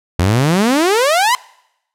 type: exponential sweep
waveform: sawtooth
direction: up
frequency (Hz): 82.41 to 1044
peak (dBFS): -7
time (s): 0.19-1.35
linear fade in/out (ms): 0
effects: noise-tail reverb RT60 0.8 s tail -23 dB re dry + low-pass 12000 Hz 12 dB/octave